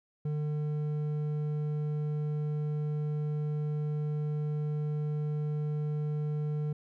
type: tone with hard clipping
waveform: sine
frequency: 150 Hz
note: D3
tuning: 37 cents sharp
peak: -31 dBFS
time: 0.25-6.73 s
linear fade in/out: 5 ms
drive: 6 dB
effects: none